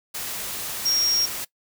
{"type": "tone in noise", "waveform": "sine", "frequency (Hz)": 5588, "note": "F8", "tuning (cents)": 0, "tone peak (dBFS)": -19, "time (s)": [0.85, 1.26], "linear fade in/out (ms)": 10, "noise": "white", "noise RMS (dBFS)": -31, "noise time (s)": [0.14, 1.45], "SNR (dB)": 9, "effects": ["noise-tail reverb RT60 0.1 s tail -21 dB re dry"]}